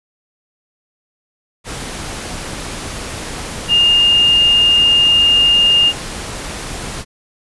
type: tone in noise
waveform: sine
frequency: 2824 Hz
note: F7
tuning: 19 cents sharp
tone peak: -8 dBFS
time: 3.68-5.93 s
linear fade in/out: 50 ms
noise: pink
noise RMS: -26 dBFS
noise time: 1.64-7.05 s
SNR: +15 dB
effects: resampled to 24000 Hz